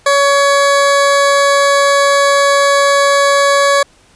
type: tone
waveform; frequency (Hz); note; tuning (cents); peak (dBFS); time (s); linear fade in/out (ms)
20% pulse; 562; C#5; +24; -3; 0.06-3.83; 5
effects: pink hiss -48 dBFS RMS until 4.15 s + resampled to 22050 Hz